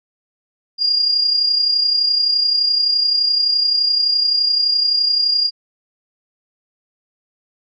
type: tone with amplitude modulation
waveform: sine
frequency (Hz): 4824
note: D8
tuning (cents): +46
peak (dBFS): -11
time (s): 0.78-5.51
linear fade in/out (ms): 50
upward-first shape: sine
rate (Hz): 31.7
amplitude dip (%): 50
effects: none